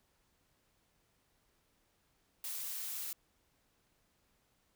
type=noise; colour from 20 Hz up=blue; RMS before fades=-41 dBFS; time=2.44-3.13 s; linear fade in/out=2 ms; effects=pink hiss -75 dBFS RMS until 4.75 s